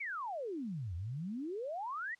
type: exponential two-way sweep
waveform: sine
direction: down then up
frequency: 2349 to 80.9 to 2008 Hz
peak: -37 dBFS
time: 0-2.15 s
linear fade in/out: 10 ms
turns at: 0.95 s
effects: white hiss -70 dBFS RMS until 2.19 s + low-pass 6000 Hz 12 dB/octave